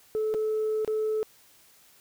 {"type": "tone with dropouts", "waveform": "sine", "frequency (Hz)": 433.5, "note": "A4", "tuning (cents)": -26, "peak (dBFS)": -23, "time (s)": [0.15, 1.23], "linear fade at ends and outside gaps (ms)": 0, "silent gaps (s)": [[0.34, 0.346], [0.848, 0.877]], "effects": ["tanh soft clip ceiling -22 dBFS", "white hiss -58 dBFS RMS until 2 s"]}